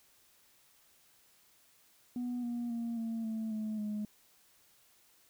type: tone with pitch steps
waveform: sine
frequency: 245.1 / 238.9 / 233 / 227.1 / 221.4 / 215.9 / 210.4 Hz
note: B3 / A#3 / A#3 / A#3 / A3 / A3 / G#3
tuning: -13 / +43 / -1 / -45 / +11 / -33 / +23 cents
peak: -32 dBFS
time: 2.16-4.05 s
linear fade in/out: 2 ms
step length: 270 ms
effects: tanh soft clip ceiling -32 dBFS + white hiss -66 dBFS RMS until 5.29 s